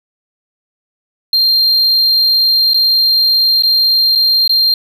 triangle tone with dropouts, 4186 Hz, C8, in tune, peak -7 dBFS, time 1.33-4.74 s, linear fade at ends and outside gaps 2 ms, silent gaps 2.735-2.743 / 3.624-3.634 / 4.152-4.156 / 4.477-4.494 s, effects none

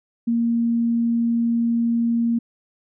sine tone, 233.1 Hz, A#3, in tune, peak -17 dBFS, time 0.27-2.39 s, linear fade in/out 10 ms, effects none

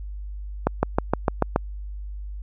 accelerating click train, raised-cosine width 1 ms, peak -4 dBFS, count 7, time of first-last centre 0.67-1.561 s, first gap 160 ms, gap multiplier 0.97, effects added 50 Hz sine -31 dBFS peak until 2.42 s

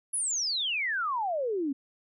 sine exponential sweep, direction down, 11000 to 262.2 Hz, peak -27 dBFS, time 0.13-1.73 s, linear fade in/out 10 ms, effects none

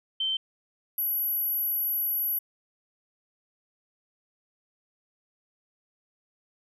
sine tone pair in turn, 3105 / 11723 Hz, G7 / F#9, -17 / -17 cents, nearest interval octave + major seventh, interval 2300 cents, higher second, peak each -25 dBFS, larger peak neither, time 0.2-0.37 / 0.98-2.39 s, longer second, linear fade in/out 5 ms, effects none

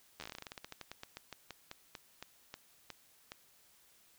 slowing click train, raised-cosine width 0.2 ms, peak -27 dBFS, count 28, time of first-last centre 0.2-3.319 s, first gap 11 ms, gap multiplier 1.15, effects white hiss -66 dBFS RMS until 4.18 s

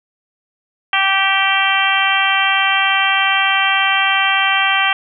harmonic tone with a mistuned harmonic, 388.8 Hz, G4, 14 cents flat, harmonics 2 / 3 / 4 / 5 / 6 / 7 / 8, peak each -20 / -20 / -20 / -20 / -20 / -20 / -20 dBFS, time 0.93-4.93 s, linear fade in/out 2 ms, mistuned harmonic 8, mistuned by +21 cents, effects none

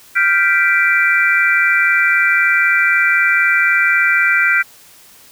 sine chord, G dominant seventh, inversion third, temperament equal with one note detuned, 1396.9 / 1560.8 / 1975.5 / 2349 Hz, F6 / G6 / B6 / D7, 0 / -8 / 0 / 0 cents, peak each -16 dBFS, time 0.15-4.63 s, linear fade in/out 20 ms, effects white hiss -44 dBFS RMS until 5.31 s

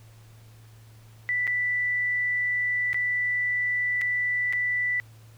sine tone with dropouts, 1975.5 Hz, B6, in tune, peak -23 dBFS, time 1.29-5 s, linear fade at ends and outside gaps 0 ms, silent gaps 1.47-1.476 / 2.931-2.944 / 4.013-4.017 / 4.526-4.533 s, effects added 111 Hz sine -48 dBFS peak until 5.37 s + pink hiss -58 dBFS RMS until 5.37 s

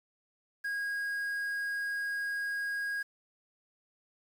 triangle tone with quantisation, 1639 Hz, G#6, 23 cents flat, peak -30 dBFS, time 0.64-3.03 s, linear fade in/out 10 ms, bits 9, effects none

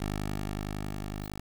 10% pulse tone with level ramp, 50.9 Hz, G#1, 34 cents flat, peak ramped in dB -22 to -29 dBFS, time 0-1.4 s, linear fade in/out 5 ms, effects 8-bit

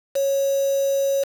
sine tone with quantisation, 550 Hz, C#5, 14 cents flat, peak -18 dBFS, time 0.15-1.24 s, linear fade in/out 10 ms, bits 5, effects none

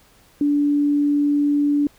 sine tone, 289.9 Hz, D4, 22 cents flat, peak -15 dBFS, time 0.41-1.87 s, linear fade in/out 2 ms, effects pink hiss -54 dBFS RMS until 1.98 s

